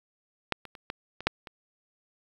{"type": "clicks", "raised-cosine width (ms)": 0.3, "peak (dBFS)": [-9, -26, -29, -17, -23, -6, -25], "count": 7, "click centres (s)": [0.523, 0.653, 0.752, 0.901, 1.206, 1.27, 1.472], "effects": ["8-bit"]}